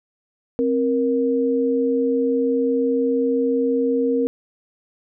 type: tone pair together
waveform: sine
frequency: 264.5 / 470.2 Hz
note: C4 / A#4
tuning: +19 / +15 cents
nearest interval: minor seventh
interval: 996 cents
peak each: -20 / -19 dBFS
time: 0.59-4.27 s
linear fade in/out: 0 ms
effects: none